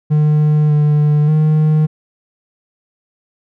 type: tone with pitch steps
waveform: triangle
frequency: 151.2 / 149.1 / 154.3 Hz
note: D#3 / D3 / D#3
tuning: -49 / +27 / -14 cents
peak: -7 dBFS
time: 0.1-1.87 s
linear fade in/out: 20 ms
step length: 590 ms
effects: none